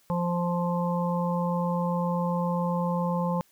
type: harmonic tone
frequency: 174.5 Hz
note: F3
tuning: 1 cent flat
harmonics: 1 / 3 / 5 / 6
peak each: -26 / -31 / -33 / -34 dBFS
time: 0.1-3.41 s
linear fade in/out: 0 ms
effects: white hiss -63 dBFS RMS until 3.51 s